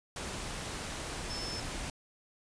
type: tone in noise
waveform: sine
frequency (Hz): 5274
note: E8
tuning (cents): 0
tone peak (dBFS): -39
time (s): 1.3-1.6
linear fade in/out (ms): 2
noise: pink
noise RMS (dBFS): -39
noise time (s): 0.16-1.9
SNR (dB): -3
effects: resampled to 22050 Hz